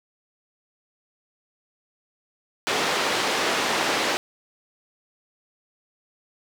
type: band-pass noise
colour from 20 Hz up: pink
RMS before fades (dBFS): -24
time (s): 2.67-4.17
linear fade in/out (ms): 0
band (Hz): 390 to 5100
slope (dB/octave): 12
effects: none